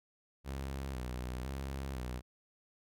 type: tone with vibrato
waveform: sawtooth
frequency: 64.9 Hz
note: C2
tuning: 13 cents flat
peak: -34 dBFS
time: 0.44-2.22 s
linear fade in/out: 50 ms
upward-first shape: square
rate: 0.99 Hz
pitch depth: 72 cents each way
effects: none